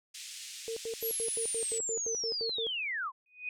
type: band-pass noise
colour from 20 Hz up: white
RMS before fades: -45 dBFS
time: 0.14-1.79 s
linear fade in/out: 10 ms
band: 2300 to 8600 Hz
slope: 24 dB/octave
type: tone bursts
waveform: sine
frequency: 454 Hz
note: A#4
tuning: 46 cents flat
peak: -34 dBFS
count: 12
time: 0.68-2.668 s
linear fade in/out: 0 ms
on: 85 ms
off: 88 ms
type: linear sweep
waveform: sine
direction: down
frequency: 11840 to 968 Hz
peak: -32 dBFS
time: 1-3.12 s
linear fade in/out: 50 ms
type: tone with exponential growth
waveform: sine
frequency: 2489 Hz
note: D#7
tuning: in tune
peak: -31 dBFS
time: 3.26-3.49 s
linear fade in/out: 2 ms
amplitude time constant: 48 ms
effects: none